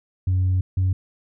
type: tone pair in turn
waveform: sine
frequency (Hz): 92.5 / 93.25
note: F#2 / F#2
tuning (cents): 0 / +14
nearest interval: unison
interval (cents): 14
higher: second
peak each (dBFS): -15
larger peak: neither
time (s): 0.27-0.61 / 0.77-0.93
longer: first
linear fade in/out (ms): 5
effects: tanh soft clip ceiling -15 dBFS